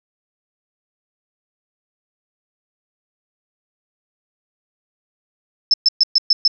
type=tone bursts; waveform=sine; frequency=5260 Hz; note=E8; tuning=5 cents flat; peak=-9 dBFS; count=6; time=5.71-6.478 s; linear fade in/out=2 ms; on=28 ms; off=120 ms; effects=none